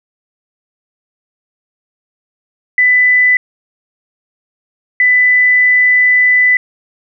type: tone pair in turn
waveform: sine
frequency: 1995 / 1995 Hz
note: B6 / B6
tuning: +17 / +17 cents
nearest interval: unison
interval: 0 cents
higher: neither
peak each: -6 dBFS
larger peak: neither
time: 2.78-3.37 / 5-6.57 s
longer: second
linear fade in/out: 2 ms
effects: none